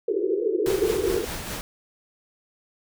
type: band-pass noise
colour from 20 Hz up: pink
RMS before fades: -24 dBFS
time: 0.08-1.25 s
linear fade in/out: 5 ms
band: 340 to 470 Hz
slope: 96 dB/octave
type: noise with tremolo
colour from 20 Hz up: pink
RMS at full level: -31 dBFS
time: 0.66-1.61 s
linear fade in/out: 0 ms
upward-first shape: sine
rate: 4.9 Hz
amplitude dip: 40%
effects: none